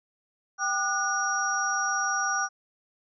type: tone cluster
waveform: sine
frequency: 781 / 1204 / 1464 / 5710 Hz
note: G5 / D6 / F#6 / F8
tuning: -7 / +43 / -19 / +37 cents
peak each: -32 / -30 / -28 / -31 dBFS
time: 0.58-2.49 s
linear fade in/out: 50 ms
effects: none